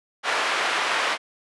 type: band-pass noise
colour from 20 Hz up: white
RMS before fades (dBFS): -24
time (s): 0.23-1.18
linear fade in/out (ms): 50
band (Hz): 590 to 2100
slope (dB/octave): 12
effects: resampled to 24000 Hz